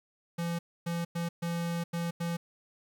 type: tone bursts at uneven times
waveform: square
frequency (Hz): 170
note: F3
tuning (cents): -46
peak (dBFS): -31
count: 6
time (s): 0.38-0.59 / 0.86-1.05 / 1.15-1.29 / 1.42-1.84 / 1.93-2.11 / 2.2-2.37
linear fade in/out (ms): 10
effects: 10-bit